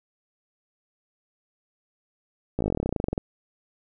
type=slowing click train; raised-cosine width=2 ms; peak=-12 dBFS; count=21; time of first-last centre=2.59-3.179 s; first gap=16 ms; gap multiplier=1.06; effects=none